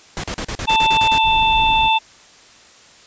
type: noise bursts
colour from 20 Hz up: pink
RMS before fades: -25 dBFS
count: 10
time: 0.17-1.181 s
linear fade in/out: 0 ms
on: 66 ms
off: 39 ms
type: harmonic tone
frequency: 886 Hz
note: A5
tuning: 12 cents sharp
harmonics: 1 / 3 / 4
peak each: -14 / -19 / -20 dBFS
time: 0.67-1.99 s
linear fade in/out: 20 ms
type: noise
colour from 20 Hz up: brown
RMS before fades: -27 dBFS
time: 1.23-1.9 s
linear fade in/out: 50 ms
effects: white hiss -46 dBFS RMS until 3.06 s + resampled to 16000 Hz